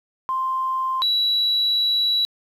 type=tone pair in turn; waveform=sine; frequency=1046.5 / 3919 Hz; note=C6 / B7; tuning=0 / -14 cents; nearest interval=octave + major seventh; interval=2286 cents; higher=second; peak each=-20 / -16 dBFS; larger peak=second; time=0.29-1.02 / 1.02-2.25 s; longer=second; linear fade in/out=0 ms; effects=tanh soft clip ceiling -13 dBFS + 9-bit